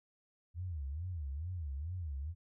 sine tone with vibrato, 79 Hz, D#2, 27 cents sharp, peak -37 dBFS, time 0.54-2.35 s, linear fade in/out 50 ms, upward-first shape sine, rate 2.3 Hz, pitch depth 270 cents each way, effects none

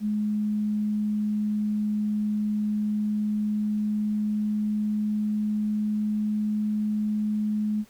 sine tone with pitch glide, 210.7 to 212 Hz, G#3 to G#3, +25 to +36 cents, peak -23 dBFS, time 0-7.85 s, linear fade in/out 50 ms, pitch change +11 cents, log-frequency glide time 2.67-6.74 s, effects pink hiss -57 dBFS RMS until 7.89 s

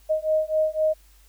sine beating tone pair, 622.3 / 626.2 Hz, D#5 / D#5, 0 / +11 cents, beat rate 3.9 Hz, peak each -23 dBFS, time 0.09-0.94 s, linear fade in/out 20 ms, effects added 50 Hz sine -52 dBFS peak until 1.28 s + white hiss -59 dBFS RMS until 1.28 s

